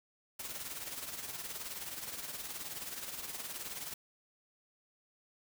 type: noise with tremolo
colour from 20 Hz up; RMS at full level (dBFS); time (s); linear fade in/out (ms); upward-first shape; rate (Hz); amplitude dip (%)
white; -40; 0.39-3.94; 5; triangle; 19; 65
effects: none